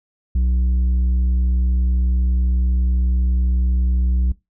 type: tone with tanh clipping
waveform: sine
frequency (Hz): 62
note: B1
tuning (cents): +7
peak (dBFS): -16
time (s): 0.35-4.32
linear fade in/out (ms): 5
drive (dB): 6
effects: noise-tail reverb RT60 0.2 s tail -20 dB re dry